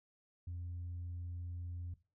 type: tone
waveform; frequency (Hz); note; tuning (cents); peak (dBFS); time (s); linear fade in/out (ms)
sine; 87.3; F2; 0; -39; 0.47-1.94; 5
effects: noise-tail reverb RT60 0.3 s tail -17 dB re dry + tanh soft clip ceiling -38 dBFS